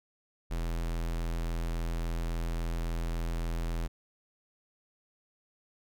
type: tone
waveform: square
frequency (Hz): 41.8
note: E1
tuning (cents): +25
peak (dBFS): -31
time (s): 0.5-3.88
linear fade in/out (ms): 20
effects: none

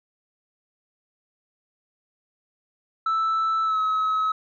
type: tone with pitch glide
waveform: sine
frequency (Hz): 1318.5 to 1283.2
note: E6 to E6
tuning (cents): 0 to -47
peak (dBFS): -18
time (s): 3.06-4.32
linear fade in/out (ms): 5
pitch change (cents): -47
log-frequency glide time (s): 3.64-3.79
effects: tanh soft clip ceiling -19 dBFS

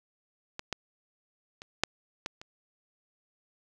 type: clicks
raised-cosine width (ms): 0.2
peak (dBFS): -19 / -14 / -26 / -6 / -16 / -27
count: 6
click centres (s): 0.594 / 0.727 / 1.619 / 1.836 / 2.261 / 2.415
effects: none

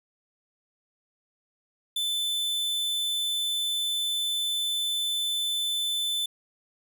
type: tone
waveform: 45% pulse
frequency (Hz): 3520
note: A7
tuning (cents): 0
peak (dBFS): -26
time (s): 1.96-6.26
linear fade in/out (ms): 5
effects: none

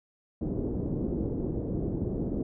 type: low-pass noise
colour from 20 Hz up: white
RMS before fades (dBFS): -31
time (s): 0.41-2.43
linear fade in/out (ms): 5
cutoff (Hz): 380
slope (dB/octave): 24
effects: none

